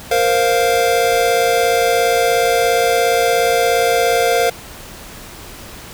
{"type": "chord", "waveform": "square", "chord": "Bb suspended second", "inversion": "none", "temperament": "equal", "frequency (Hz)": [466.2, 523.3, 698.5], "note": ["Bb4", "C5", "F5"], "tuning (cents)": [0, 0, 0], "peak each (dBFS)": [-17, -19, -17], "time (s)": [0.11, 4.5], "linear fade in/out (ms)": 5, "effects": ["pink hiss -35 dBFS RMS until 5.93 s"]}